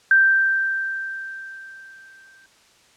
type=tone with exponential decay; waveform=sine; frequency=1568 Hz; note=G6; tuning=in tune; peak=-10 dBFS; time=0.11-2.46 s; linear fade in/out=2 ms; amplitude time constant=510 ms; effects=white hiss -55 dBFS RMS until 2.96 s + low-pass 7000 Hz 12 dB/octave